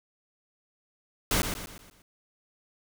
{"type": "noise with echo", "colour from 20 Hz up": "pink", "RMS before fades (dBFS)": -25, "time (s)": [1.31, 1.42], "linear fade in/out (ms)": 2, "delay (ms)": 120, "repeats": 5, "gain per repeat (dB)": -7, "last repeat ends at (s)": 2.02, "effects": []}